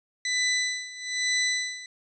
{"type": "tone with tremolo", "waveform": "20% pulse", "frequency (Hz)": 1995, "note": "B6", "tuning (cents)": 17, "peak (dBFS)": -17, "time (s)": [0.25, 1.86], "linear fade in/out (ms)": 2, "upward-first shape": "sine", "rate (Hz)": 1.1, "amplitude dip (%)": 85, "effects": ["resampled to 22050 Hz"]}